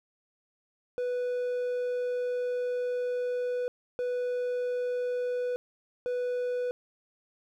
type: tone bursts at uneven times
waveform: triangle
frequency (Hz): 493.9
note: B4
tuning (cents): 0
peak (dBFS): -26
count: 3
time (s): 0.98-3.68 / 3.99-5.56 / 6.06-6.71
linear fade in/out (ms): 0
effects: none